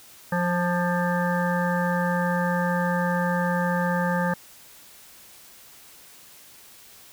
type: harmonic tone with a mistuned harmonic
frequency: 176.5 Hz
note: F3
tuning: 19 cents sharp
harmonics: 1 / 3 / 5 / 7 / 9 / 10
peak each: -24 / -28 / -29 / -33 / -31 / -34 dBFS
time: 0.32-4.34 s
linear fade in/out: 5 ms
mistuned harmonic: 7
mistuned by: -37 cents
effects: white hiss -49 dBFS RMS until 7.12 s